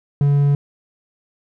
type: tone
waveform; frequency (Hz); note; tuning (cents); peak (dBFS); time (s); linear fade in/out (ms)
triangle; 142.6; C#3; +49; -10; 0.21-0.55; 2
effects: none